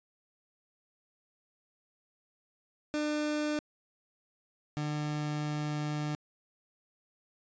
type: tone pair in turn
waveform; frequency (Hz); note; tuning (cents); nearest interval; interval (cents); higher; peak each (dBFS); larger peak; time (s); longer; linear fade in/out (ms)
30% pulse; 300 / 149.66; D4 / D3; +37 / +33; octave; 1204; first; -27 / -29; first; 2.94-3.59 / 4.77-6.15; second; 0
effects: resampled to 16000 Hz